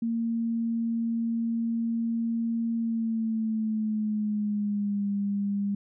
sine tone with pitch glide, 229.9 to 201.3 Hz, A#3 to G3, -24 to +46 cents, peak -25 dBFS, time 0.02-5.75 s, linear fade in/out 5 ms, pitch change -230 cents, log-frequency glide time 2.76-5.08 s, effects none

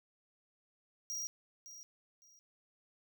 square tone with echo, 5710 Hz, F8, 37 cents sharp, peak -38 dBFS, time 1.1-1.27 s, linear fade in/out 0 ms, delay 560 ms, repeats 2, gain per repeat -12 dB, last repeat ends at 2.39 s, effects none

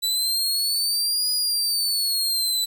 sawtooth exponential two-way sweep, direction up then down, 3951 to 4937 to 3970 Hz, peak -18 dBFS, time 0.02-2.66 s, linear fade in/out 20 ms, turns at 1.31 s, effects 10-bit

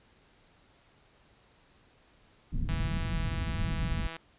pink low-pass noise, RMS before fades -31 dBFS, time 2.52-4.07 s, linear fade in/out 5 ms, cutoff 200 Hz, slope 24 dB/octave
click train, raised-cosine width 0.3 ms, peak -25 dBFS, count 243, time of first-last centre 2.69-4.166 s, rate 164 Hz
effects pink hiss -63 dBFS RMS until 4.38 s + resampled to 8000 Hz

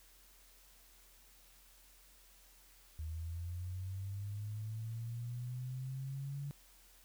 sine linear sweep, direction up, 77.78 to 142.8 Hz, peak -39 dBFS, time 2.99-6.51 s, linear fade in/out 0 ms, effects added 43 Hz sine -65 dBFS peak until 7.04 s + white hiss -64 dBFS RMS until 7.04 s

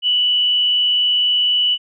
sine tone with frequency modulation, 2960 Hz, F#7, in tune, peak -13 dBFS, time 0.02-1.78 s, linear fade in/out 50 ms, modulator 144 Hz, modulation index 0.28, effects none

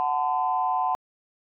sine chord, F# diminished, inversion none, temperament equal with one note detuned, 740 / 880 / 1020.8 Hz, F#5 / A5 / C6, 0 / 0 / -43 cents, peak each -25 / -27 / -26 dBFS, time 0-0.95 s, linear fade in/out 0 ms, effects tanh soft clip ceiling -12 dBFS

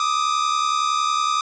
45% pulse tone pair together, 1191.2 / 1262 Hz, D6 / D#6, +24 / +24 cents, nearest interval minor second, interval 100 cents, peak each -21 / -22 dBFS, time 0-1.41 s, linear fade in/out 2 ms, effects resampled to 16000 Hz + 8-bit

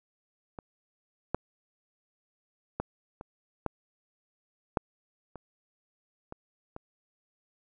clicks, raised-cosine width 1 ms, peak -26 / -13 / -16 / -27 / -15 / -11 / -28 / -26 / -26 dBFS, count 9, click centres 0.588 / 1.346 / 2.8 / 3.211 / 3.663 / 4.772 / 5.357 / 6.324 / 6.764 s, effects none

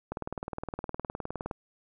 click train, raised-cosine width 1 ms, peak -20 dBFS, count 28, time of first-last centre 0.12-1.512 s, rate 19.4 Hz, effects none

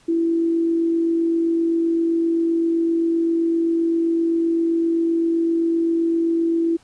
sine tone with amplitude modulation, 332.5 Hz, E4, 15 cents sharp, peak -15 dBFS, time 0.08-6.77 s, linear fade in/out 10 ms, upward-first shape sine, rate 47.7 Hz, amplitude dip 30%, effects pink hiss -55 dBFS RMS until 6.83 s + resampled to 22050 Hz

